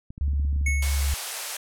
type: clicks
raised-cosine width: 5 ms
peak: -26 dBFS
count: 10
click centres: 0.105 / 0.179 / 0.281 / 0.334 / 0.398 / 0.45 / 0.529 / 0.562 / 0.612 / 0.683 s
type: tone with pitch glide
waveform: sine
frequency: 71 to 69.9 Hz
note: C#2 to C#2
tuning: +42 to +15 cents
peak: -21 dBFS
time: 0.21-1.14 s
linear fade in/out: 0 ms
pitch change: -27 cents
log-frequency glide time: 0.57-0.78 s
type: tone with exponential decay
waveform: square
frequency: 2200 Hz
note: C#7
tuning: 14 cents flat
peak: -24 dBFS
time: 0.66-1.31 s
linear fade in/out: 5 ms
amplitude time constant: 140 ms
type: high-pass noise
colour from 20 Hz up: white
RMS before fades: -31 dBFS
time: 0.82-1.57 s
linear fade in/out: 5 ms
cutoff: 510 Hz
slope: 24 dB/octave
effects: low-pass 12000 Hz 12 dB/octave